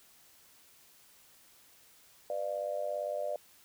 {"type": "tone with amplitude modulation", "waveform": "sine", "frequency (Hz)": 595, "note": "D5", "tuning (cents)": 22, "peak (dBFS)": -28, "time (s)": [2.3, 3.36], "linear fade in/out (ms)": 2, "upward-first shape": "sine", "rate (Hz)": 97.7, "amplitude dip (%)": 95, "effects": ["white hiss -61 dBFS RMS until 3.64 s"]}